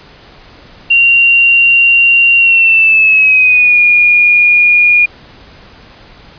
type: tone with pitch glide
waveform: sine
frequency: 2763 to 2433 Hz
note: F7 to D#7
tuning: -19 to -39 cents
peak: -4 dBFS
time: 0.9-5.06 s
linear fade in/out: 10 ms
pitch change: -220 cents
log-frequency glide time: 2.37-3.8 s
effects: pink hiss -38 dBFS RMS until 6.38 s + resampled to 11025 Hz